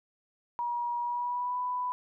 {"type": "tone with pitch glide", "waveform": "sine", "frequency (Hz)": [957, 993], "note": ["A#5", "B5"], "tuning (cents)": [45, 9], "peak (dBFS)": -29, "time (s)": [0.59, 1.92], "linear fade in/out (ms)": 0, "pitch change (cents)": 64, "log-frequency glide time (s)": [1, 1.59], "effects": []}